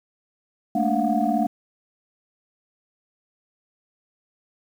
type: tone cluster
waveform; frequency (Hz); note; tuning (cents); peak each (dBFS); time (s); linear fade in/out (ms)
sine; 213.7 / 230.2 / 290.9 / 693 / 730; G#3 / A#3 / D4 / F5 / F#5; +50 / -22 / -16 / -14 / -24; -25; 0.75-1.47; 5
effects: tanh soft clip ceiling -8 dBFS + 8-bit